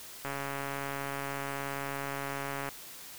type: click train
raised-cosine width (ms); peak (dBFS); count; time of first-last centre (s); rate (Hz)
0.5; -21; 340; 0.25-2.689; 139
effects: white hiss -47 dBFS RMS until 3.18 s